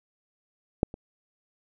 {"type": "clicks", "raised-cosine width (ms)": 2, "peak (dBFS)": [-7, -25], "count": 2, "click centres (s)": [0.831, 0.941], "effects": []}